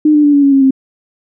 sine tone with pitch steps, 303.9 / 297.3 / 290.8 / 284.5 / 278.4 / 272.3 / 266.4 Hz, D#4 / D4 / D4 / C#4 / C#4 / C#4 / C4, -41 / +21 / -17 / +45 / +8 / -31 / +31 cents, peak -5 dBFS, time 0.05-0.708 s, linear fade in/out 5 ms, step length 94 ms, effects none

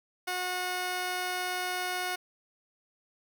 10% pulse tone pair together, 363.6 / 727.2 Hz, F#4 / F#5, -30 / -30 cents, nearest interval octave, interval 1200 cents, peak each -27 dBFS, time 0.27-2.16 s, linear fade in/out 10 ms, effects none

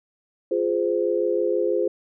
sine chord, F minor, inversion none, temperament equal with one note detuned, 349.2 / 415.3 / 515.7 Hz, F4 / Ab4 / C5, 0 / 0 / -25 cents, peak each -24 dBFS, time 0.51-1.88 s, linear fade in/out 5 ms, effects none

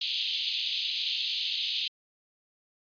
pink band-pass noise, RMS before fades -31 dBFS, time 0.01-1.88 s, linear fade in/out 5 ms, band 2900 to 4400 Hz, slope 48 dB/octave, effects resampled to 11025 Hz

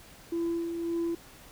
sine tone with tremolo, 336.9 Hz, E4, 38 cents sharp, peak -25 dBFS, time 0.32-1.15 s, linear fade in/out 5 ms, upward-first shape sine, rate 1.8 Hz, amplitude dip 50%, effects tanh soft clip ceiling -25 dBFS + pink hiss -52 dBFS RMS until 1.51 s

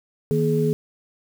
sine tone cluster, 155.8 / 235.7 / 422.5 Hz, D#3 / A#3 / G#4, +3 / +19 / +30 cents, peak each -21 / -25 / -21 dBFS, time 0.31-0.73 s, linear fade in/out 0 ms, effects 7-bit

